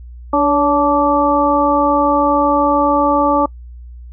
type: harmonic tone with a mistuned harmonic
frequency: 290.9 Hz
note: D4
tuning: 16 cents flat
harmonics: 1 / 2 / 3 / 4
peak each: -16 / -16 / -16 / -16 dBFS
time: 0.33-3.46 s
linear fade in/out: 5 ms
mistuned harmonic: 2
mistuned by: -40 cents
effects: noise-tail reverb RT60 0.1 s tail -25 dB re dry + added 60 Hz sine -31 dBFS peak until 4.12 s